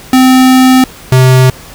square tone pair in turn, 258.3 / 129.15 Hz, C4 / C3, -22 / -22 cents, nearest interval octave, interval 1200 cents, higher first, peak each -3 dBFS, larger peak neither, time 0.13-0.84 / 1.12-1.5 s, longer first, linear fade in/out 2 ms, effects pink hiss -32 dBFS RMS until 1.74 s

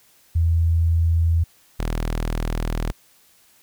sine / sawtooth tone pair in turn, 82.9 / 40.06 Hz, E2 / E1, +10 / -49 cents, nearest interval octave + minor second, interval 1259 cents, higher first, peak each -15 / -18 dBFS, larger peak first, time 0.35-1.44 / 1.79-2.92 s, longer second, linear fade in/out 10 ms, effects white hiss -56 dBFS RMS until 3.62 s

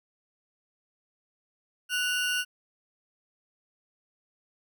40% pulse tone pair together, 1480 / 2794 Hz, F#6 / F7, 0 / 0 cents, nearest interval major seventh, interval 1100 cents, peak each -28 dBFS, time 1.89-2.45 s, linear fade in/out 50 ms, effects none

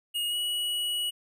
square tone with pitch glide, 2868 to 2925 Hz, F7 to F#7, +45 to -21 cents, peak -28 dBFS, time 0.14-1.11 s, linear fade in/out 20 ms, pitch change +34 cents, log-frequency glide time 0.28-0.36 s, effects none

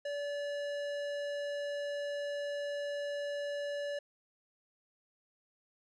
sine tone with tanh clipping, 576 Hz, D5, 34 cents flat, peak -37 dBFS, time 0.05-3.99 s, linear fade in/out 5 ms, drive 17 dB, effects none

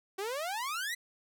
sawtooth exponential sweep, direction up, 373.6 to 2037 Hz, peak -30 dBFS, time 0.18-0.95 s, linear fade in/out 10 ms, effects none

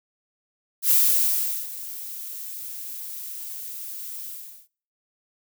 violet noise with ADSR envelope, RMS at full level -17 dBFS, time 0.82-4.68 s, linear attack 89 ms, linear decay 760 ms, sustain -18 dB, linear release 430 ms, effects noise-tail reverb RT60 0.5 s tail -25 dB re dry

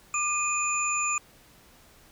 sine tone cluster, 1197 / 2483 / 7040 Hz, D6 / D#7 / A8, +33 / -4 / 0 cents, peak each -29 dBFS, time 0.14-1.18 s, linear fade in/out 2 ms, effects pink hiss -56 dBFS RMS until 2.11 s

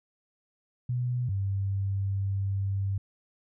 sine tone pair in turn, 123.47 / 98.05 Hz, B2 / G2, 0 / +1 cents, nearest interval major third, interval 399 cents, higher first, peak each -26 / -26 dBFS, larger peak neither, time 0.89-1.29 / 1.29-2.98 s, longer second, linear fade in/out 5 ms, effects none

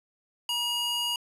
square tone with high-pass filter, 957 Hz, A#5, 45 cents sharp, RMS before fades -29 dBFS, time 0.49-1.16 s, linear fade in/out 2 ms, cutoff 2100 Hz, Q 6.7, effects resampled to 32000 Hz

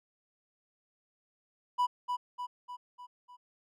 triangle tone with echo, 986 Hz, B5, 3 cents flat, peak -23 dBFS, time 1.78-1.87 s, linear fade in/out 20 ms, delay 300 ms, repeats 5, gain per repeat -5 dB, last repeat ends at 3.37 s, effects none

